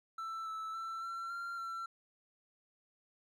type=tone with pitch steps; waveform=triangle; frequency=1329 / 1312 / 1336 / 1354 / 1382 / 1351 Hz; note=E6 / E6 / E6 / E6 / F6 / E6; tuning=+14 / -9 / +23 / +46 / -19 / +42 cents; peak=-37 dBFS; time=0.18-1.86 s; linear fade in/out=5 ms; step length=280 ms; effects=none